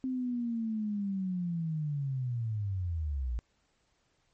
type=linear sweep; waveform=sine; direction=down; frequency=261.8 to 55.9 Hz; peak=-30 dBFS; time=0.04-3.39 s; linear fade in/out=0 ms; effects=pink hiss -73 dBFS RMS until 4.33 s + MP3 32 kbps